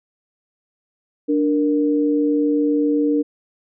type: tone pair together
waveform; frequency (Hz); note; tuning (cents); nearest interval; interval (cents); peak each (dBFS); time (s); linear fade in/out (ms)
sine; 293.7 / 466.2; D4 / A#4; 0 / 0; minor sixth; 800; -16 / -21; 1.28-3.23; 20
effects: none